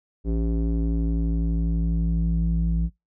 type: tone with low-pass filter sweep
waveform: square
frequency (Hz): 56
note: A1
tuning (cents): +31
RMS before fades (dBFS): -23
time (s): 0.24-2.9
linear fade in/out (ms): 50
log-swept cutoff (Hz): 350 to 150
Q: 2.4
effects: noise-tail reverb RT60 0.2 s tail -23 dB re dry